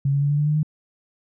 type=tone with pitch steps; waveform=sine; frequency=138.59 / 140.93 / 143.31 / 145.73 / 148.19 / 150.7 / 153.24 Hz; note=C#3 / C#3 / D3 / D3 / D3 / D3 / D#3; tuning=0 / +29 / -42 / -13 / +16 / +45 / -26 cents; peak=-17 dBFS; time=0.05-0.631 s; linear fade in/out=5 ms; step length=83 ms; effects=none